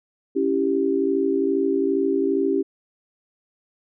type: chord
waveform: sine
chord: C# diminished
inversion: none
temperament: equal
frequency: 277.2 / 329.6 / 392 Hz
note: C#4 / E4 / G4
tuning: 0 / 0 / 0 cents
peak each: -23 / -25 / -21 dBFS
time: 0.35-2.63 s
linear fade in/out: 20 ms
effects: none